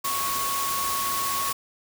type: tone in noise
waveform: sine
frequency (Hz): 1106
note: C#6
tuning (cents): -4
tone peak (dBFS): -27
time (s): 0.04-1.53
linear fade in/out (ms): 10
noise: white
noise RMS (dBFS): -29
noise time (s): 0.04-1.53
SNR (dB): -1
effects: none